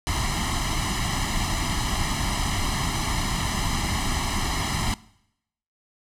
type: noise with comb filter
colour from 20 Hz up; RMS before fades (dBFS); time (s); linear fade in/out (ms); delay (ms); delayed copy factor
pink; -25; 0.07-4.94; 0; 0.99; +0.9
effects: noise-tail reverb RT60 0.8 s tail -21 dB re dry + low-pass 9000 Hz 12 dB/octave